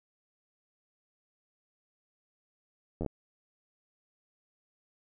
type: slowing click train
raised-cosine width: 2 ms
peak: -21 dBFS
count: 5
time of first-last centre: 3.01-3.063 s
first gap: 11 ms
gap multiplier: 1.12
effects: none